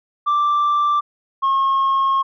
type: tone pair in turn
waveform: sine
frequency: 1174.7 / 1082.3 Hz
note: D6 / C#6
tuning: 0 / -42 cents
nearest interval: minor second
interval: 142 cents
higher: first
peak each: -12 dBFS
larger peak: neither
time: 0.26-1.01 / 1.42-2.23 s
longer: second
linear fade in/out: 20 ms
effects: tanh soft clip ceiling -13 dBFS